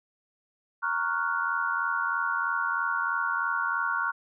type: chord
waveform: sine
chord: Gb major seventh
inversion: first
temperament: equal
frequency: 932.3 / 1108.7 / 1396.9 / 1480 Hz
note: Bb5 / Db6 / F6 / Gb6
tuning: 0 / 0 / 0 / 0 cents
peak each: -34 / -31 / -29 / -31 dBFS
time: 0.82-4.12 s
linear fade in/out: 20 ms
effects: none